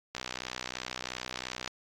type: click train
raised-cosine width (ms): 0.2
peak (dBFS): -18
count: 97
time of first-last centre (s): 0.15-1.676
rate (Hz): 62.9
effects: AAC 48 kbps

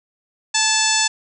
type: harmonic tone with a mistuned harmonic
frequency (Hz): 880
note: A5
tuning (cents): 0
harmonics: 1 / 2 / 3 / 4 / 5 / 6 / 7 / 8 / 9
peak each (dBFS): -24 / -24 / -24 / -24 / -24 / -24 / -24 / -24 / -24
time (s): 0.54-1.08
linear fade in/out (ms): 10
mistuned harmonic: 2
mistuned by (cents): -36
effects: none

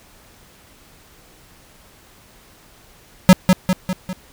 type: tone with echo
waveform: square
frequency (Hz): 185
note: F#3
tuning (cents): 0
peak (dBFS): -4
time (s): 3.29-3.33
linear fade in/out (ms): 0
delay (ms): 200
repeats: 4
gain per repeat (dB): -5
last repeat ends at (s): 4.13
effects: pink hiss -49 dBFS RMS until 4.32 s

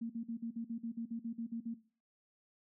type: tone bursts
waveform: sine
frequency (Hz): 230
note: A#3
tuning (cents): -23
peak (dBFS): -36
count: 13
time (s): 0.01-1.743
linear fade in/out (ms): 10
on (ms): 89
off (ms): 48
effects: noise-tail reverb RT60 0.4 s tail -17 dB re dry

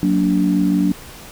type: chord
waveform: sine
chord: Gb augmented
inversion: none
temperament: just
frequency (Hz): 185 / 231.2 / 289.1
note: Gb3 / Bb3 / D4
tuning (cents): 0 / -14 / -27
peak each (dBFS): -16 / -22 / -16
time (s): 0.03-0.92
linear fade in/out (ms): 0
effects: tanh soft clip ceiling -4 dBFS + pink hiss -38 dBFS RMS until 1.31 s

